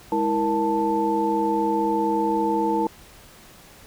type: tone cluster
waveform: sine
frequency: 208.5 / 324.4 / 469.3 / 882 Hz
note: G#3 / E4 / A#4 / A5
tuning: +7 / -28 / +12 / +4 cents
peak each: -29 / -24 / -26 / -23 dBFS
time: 0.12-2.87 s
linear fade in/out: 2 ms
effects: pink hiss -48 dBFS RMS until 3.86 s